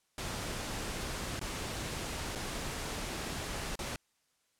pink noise with dropouts, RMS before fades -38 dBFS, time 0.18-3.96 s, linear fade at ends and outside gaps 2 ms, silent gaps 1.394-1.413 / 2.352-2.356 / 3.756-3.79 s, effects white hiss -75 dBFS RMS until 4.59 s + low-pass 10000 Hz 12 dB/octave

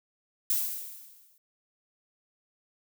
violet noise with exponential decay, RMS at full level -25 dBFS, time 0.5-1.38 s, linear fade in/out 2 ms, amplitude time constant 190 ms, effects none

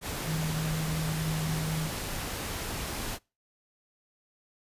sine tone in noise, 157.9 Hz, D#3, 26 cents sharp, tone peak -29 dBFS, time 0.24-1.9 s, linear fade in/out 50 ms, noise pink, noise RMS -35 dBFS, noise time 0.01-3.19 s, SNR +3 dB, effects noise-tail reverb RT60 0.3 s tail -26 dB re dry + resampled to 32000 Hz

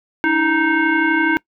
sine tone with frequency modulation, 940 Hz, A#5, 14 cents sharp, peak -13 dBFS, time 0.24-1.37 s, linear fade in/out 0 ms, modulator 616 Hz, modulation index 1.8, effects noise-tail reverb RT60 0.1 s tail -23 dB re dry

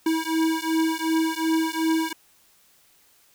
square beating tone pair, 321.1 / 323.8 Hz, E4 / E4, -45 / -31 cents, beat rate 2.7 Hz, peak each -25 dBFS, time 0.06-2.13 s, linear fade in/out 5 ms, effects white hiss -59 dBFS RMS until 3.34 s

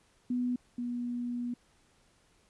sine tone pair in turn, 246.9 / 242.2 Hz, B3 / B3, 0 / -34 cents, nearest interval unison, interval 34 cents, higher first, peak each -28 / -32 dBFS, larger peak first, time 0.3-0.56 / 0.78-1.54 s, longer second, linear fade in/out 5 ms, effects pink hiss -67 dBFS RMS until 2.49 s + resampled to 24000 Hz

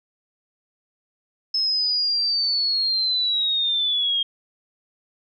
sine linear sweep, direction down, 5210 to 3219 Hz, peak -19 dBFS, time 1.54-4.23 s, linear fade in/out 5 ms, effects none

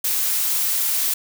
blue noise, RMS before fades -21 dBFS, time 0.04-1.14 s, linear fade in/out 5 ms, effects none

